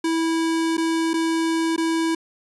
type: tone with dropouts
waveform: square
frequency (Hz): 327.1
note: E4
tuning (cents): -13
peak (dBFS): -20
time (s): 0.04-2.15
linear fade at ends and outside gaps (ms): 5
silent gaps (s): 0.77-0.778 / 1.134-1.139 / 1.763-1.778
effects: resampled to 24000 Hz